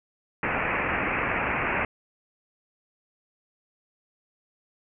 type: low-pass noise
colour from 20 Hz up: white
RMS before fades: -27 dBFS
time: 0.43-1.85 s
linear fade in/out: 2 ms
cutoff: 2600 Hz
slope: 96 dB/octave
effects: none